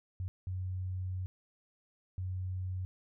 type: tone bursts at uneven times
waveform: sine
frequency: 92.5 Hz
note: F#2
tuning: in tune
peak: -34 dBFS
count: 3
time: 0.2-0.28 / 0.47-1.26 / 2.18-2.85 s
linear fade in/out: 0 ms
effects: none